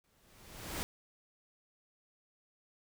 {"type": "noise with exponential growth", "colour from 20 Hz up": "pink", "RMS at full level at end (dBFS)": -36, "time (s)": [0.04, 0.83], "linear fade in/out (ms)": 0, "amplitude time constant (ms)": 170, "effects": []}